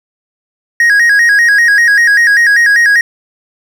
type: tone with vibrato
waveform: triangle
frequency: 1760 Hz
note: A6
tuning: in tune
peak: -3 dBFS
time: 0.8-3.01 s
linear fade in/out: 2 ms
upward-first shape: square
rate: 5.1 Hz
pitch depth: 110 cents each way
effects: none